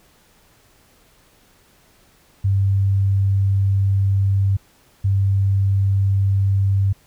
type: tone pair in turn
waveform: sine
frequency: 98 / 98 Hz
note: G2 / G2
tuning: 0 / 0 cents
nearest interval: unison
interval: 0 cents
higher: neither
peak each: -14 dBFS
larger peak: neither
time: 2.44-4.57 / 5.04-6.93 s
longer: first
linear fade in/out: 10 ms
effects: pink hiss -55 dBFS RMS until 7.06 s